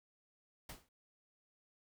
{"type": "noise with exponential decay", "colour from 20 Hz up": "pink", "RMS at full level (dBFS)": -44, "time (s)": [0.69, 0.89], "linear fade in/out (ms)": 5, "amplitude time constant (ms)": 43, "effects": []}